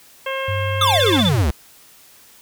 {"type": "harmonic tone", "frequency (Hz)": 535, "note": "C5", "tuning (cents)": 38, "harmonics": [1, 2, 3, 4, 5, 6], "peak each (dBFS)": [-25, -28, -30, -31, -32, -33], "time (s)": [0.26, 1.21], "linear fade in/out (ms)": 5}
{"type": "tone", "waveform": "sine", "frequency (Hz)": 98, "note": "G2", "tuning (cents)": 0, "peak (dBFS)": -21, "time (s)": [0.48, 1.42], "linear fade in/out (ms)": 5}
{"type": "exponential sweep", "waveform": "square", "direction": "down", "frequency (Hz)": [1314, 63.6], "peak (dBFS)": -16, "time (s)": [0.81, 1.51], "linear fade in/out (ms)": 5}
{"type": "tone bursts", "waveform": "sine", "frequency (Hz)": 3498, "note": "A7", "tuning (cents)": -11, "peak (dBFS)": -17, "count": 8, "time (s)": [0.81, 1.29], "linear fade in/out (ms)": 2, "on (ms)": 39, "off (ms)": 24}
{"effects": ["white hiss -48 dBFS RMS until 2.41 s"]}